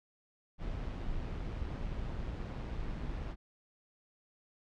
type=noise with amplitude modulation; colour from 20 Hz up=brown; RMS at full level=-37 dBFS; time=0.58-3.36 s; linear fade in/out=50 ms; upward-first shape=sine; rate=113 Hz; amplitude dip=30%; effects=low-pass 4000 Hz 12 dB/octave